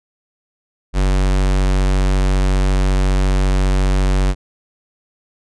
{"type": "tone", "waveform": "square", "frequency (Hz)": 47.3, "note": "F#1", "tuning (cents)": 39, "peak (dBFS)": -13, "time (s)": [0.93, 4.35], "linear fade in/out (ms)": 50, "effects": ["resampled to 22050 Hz"]}